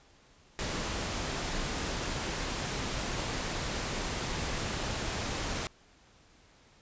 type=noise; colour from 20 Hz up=pink; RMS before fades=-34 dBFS; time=0.59-5.67 s; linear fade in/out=0 ms; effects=pink hiss -61 dBFS RMS until 6.81 s + resampled to 16000 Hz